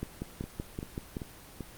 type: two click trains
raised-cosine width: 3 ms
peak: -24 / -21 dBFS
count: 4 / 7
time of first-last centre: 0.44-1.607 / 0.03-1.169 s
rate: 2.57 / 5.27 Hz
effects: pink hiss -50 dBFS RMS until 1.77 s + Opus 24 kbps